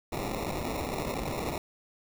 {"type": "noise with sample-and-hold", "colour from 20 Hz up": "white", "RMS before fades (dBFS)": -33, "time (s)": [0.12, 1.58], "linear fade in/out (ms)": 2, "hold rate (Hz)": 1575, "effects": []}